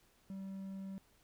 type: tone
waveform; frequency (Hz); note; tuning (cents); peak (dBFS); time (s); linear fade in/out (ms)
triangle; 193.2; G3; -25; -40; 0.3-0.98; 0
effects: pink hiss -70 dBFS RMS until 1.23 s